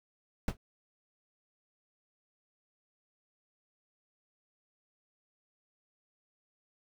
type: noise with exponential decay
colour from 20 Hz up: brown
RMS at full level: -25 dBFS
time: 0.48-0.57 s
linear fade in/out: 2 ms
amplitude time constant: 18 ms
effects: none